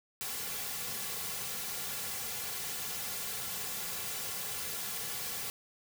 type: noise with comb filter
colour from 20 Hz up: white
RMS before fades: -38 dBFS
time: 0.21-5.5 s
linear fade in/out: 0 ms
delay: 3.2 ms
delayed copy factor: -0.75
effects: none